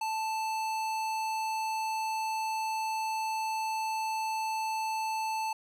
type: tone with hard clipping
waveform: sine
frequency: 880 Hz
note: A5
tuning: in tune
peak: -32 dBFS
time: 0.01-5.53 s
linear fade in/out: 5 ms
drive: 18 dB
effects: none